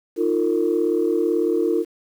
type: chord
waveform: sine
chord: Eb suspended second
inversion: none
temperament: equal with one note detuned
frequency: 311.1 / 349.2 / 454.5 Hz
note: Eb4 / F4 / Bb4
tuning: 0 / 0 / -44 cents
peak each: -23 / -20 / -21 dBFS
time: 0.16-1.85 s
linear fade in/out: 50 ms
effects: tanh soft clip ceiling -9 dBFS + 8-bit